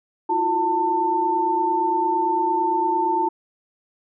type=tone cluster; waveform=sine; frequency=332 / 360.8 / 894 Hz; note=E4 / F#4 / A5; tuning=+12 / -44 / +27 cents; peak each=-27 / -26 / -19 dBFS; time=0.29-3.29 s; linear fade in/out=10 ms; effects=none